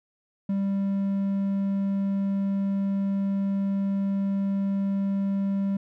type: tone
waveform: triangle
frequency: 196.8 Hz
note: G3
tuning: 7 cents sharp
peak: -21 dBFS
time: 0.49-5.77 s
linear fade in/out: 5 ms
effects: none